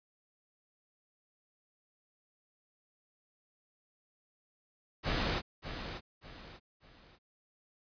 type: noise with echo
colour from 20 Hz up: pink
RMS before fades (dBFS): -32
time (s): 5.03-5.42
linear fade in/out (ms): 50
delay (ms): 590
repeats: 3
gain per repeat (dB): -9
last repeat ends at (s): 7.19
effects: resampled to 11025 Hz